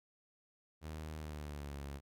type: tone with pitch glide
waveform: sawtooth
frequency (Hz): 77.78 to 70.1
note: D#2 to C#2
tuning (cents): 0 to +20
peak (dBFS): -39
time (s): 0.81-2.01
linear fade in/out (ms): 50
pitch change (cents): -180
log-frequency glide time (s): 1.15-1.8
effects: none